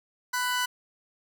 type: tone pair together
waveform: sawtooth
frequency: 992.8 / 1490 Hz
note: B5 / F#6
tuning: +9 / +12 cents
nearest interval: perfect fifth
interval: 703 cents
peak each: -25 dBFS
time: 0.33-0.66 s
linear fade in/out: 10 ms
effects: none